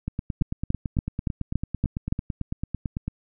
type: two click trains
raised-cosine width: 5 ms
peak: -10 / -15 dBFS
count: 7 / 28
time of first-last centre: 0.42-2.125 / 0.08-3.08 s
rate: 3.52 / 9 Hz
effects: none